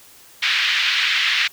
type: band-pass noise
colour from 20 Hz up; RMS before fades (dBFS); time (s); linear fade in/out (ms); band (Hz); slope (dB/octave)
pink; -19; 0.42-1.48; 10; 1800 to 3900; 24
effects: white hiss -47 dBFS RMS until 1.52 s